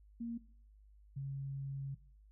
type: tone pair in turn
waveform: sine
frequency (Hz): 233.1 / 137.3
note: A#3 / C#3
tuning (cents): 0 / -16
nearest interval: major sixth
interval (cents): 916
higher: first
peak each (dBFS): -38 / -38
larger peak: neither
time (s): 0.2-0.38 / 1.16-1.95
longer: second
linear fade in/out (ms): 10
effects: noise-tail reverb RT60 0.5 s tail -18 dB re dry + added 51 Hz sine -59 dBFS peak until 2.31 s